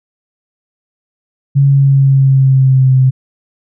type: tone with pitch glide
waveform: sine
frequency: 139.1 to 130.54 Hz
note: C#3 to C3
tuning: +6 to -4 cents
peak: -5 dBFS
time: 1.55-3.11 s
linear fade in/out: 20 ms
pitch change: -110 cents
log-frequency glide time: 1.66-2.94 s
effects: none

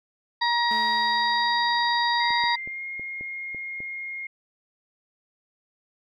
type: harmonic tone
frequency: 949 Hz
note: A#5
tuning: 31 cents sharp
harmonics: 1 / 2 / 4 / 5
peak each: -23 / -26 / -29 / -30 dBFS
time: 0.41-2.56 s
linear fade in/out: 10 ms
type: tone with exponential decay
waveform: sawtooth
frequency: 220 Hz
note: A3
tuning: in tune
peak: -31 dBFS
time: 0.71-2.78 s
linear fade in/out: 0 ms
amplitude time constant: 450 ms
type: tone with pitch glide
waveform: sine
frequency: 2078 to 2139 Hz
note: C7 to C7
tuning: -12 to +38 cents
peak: -31 dBFS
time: 2.2-4.27 s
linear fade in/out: 5 ms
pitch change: +50 cents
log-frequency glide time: 2.51-2.82 s
type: clicks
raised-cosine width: 2 ms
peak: -30 dBFS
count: 7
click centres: 2.306 / 2.439 / 2.675 / 2.996 / 3.21 / 3.547 / 3.804 s
effects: none

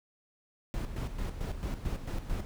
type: noise with tremolo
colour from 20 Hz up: brown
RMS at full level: -33 dBFS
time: 0.74-2.45 s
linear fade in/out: 0 ms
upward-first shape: square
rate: 4.5 Hz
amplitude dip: 60%
effects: none

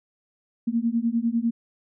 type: beating tone pair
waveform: sine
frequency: 227.2 / 237.2 Hz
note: A#3 / A#3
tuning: -44 / +30 cents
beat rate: 10 Hz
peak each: -24 / -24 dBFS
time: 0.67-1.51 s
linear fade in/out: 10 ms
effects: none

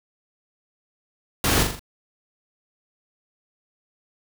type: noise with echo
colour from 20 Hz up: pink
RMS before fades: -21 dBFS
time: 1.44-1.63 s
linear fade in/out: 2 ms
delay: 41 ms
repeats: 4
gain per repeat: -5 dB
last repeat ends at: 1.794 s
effects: none

